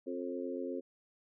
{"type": "harmonic tone with a mistuned harmonic", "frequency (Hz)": 88.3, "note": "F2", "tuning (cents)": 20, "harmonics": [3, 4, 5, 6], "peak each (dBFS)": [-40, -41, -42, -43], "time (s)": [0.06, 0.81], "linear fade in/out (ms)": 20, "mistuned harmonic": 6, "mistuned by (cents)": 18, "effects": []}